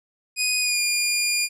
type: tone with pitch glide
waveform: 15% pulse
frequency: 2489 to 2417 Hz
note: D#7 to D7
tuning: 0 to +49 cents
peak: -13 dBFS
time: 0.36-1.49 s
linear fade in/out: 50 ms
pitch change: -51 cents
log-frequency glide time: 0.6-0.8 s
effects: low-pass 12000 Hz 12 dB/octave